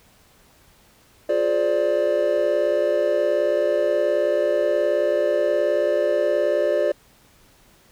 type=chord; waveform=triangle; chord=D half-diminished seventh; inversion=first; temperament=just; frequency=352.4 / 422.9 / 528.6 / 587.3 Hz; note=F4 / Ab4 / C5 / D5; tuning=+16 / +31 / +18 / 0 cents; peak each=-24 / -24 / -23 / -18 dBFS; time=1.29-6.92 s; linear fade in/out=5 ms; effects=pink hiss -55 dBFS RMS until 7.91 s